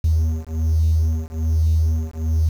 triangle beating tone pair, 79.2 / 80.4 Hz, D#2 / E2, +31 / -43 cents, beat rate 1.2 Hz, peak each -16 dBFS, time 0.04-2.49 s, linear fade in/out 5 ms, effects tanh soft clip ceiling -10 dBFS + 7-bit

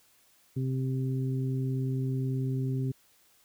harmonic tone, 131.2 Hz, C3, 5 cents sharp, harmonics 1 / 2 / 3, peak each -28 / -35 / -40 dBFS, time 0.56-2.92 s, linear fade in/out 10 ms, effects white hiss -64 dBFS RMS until 3.44 s

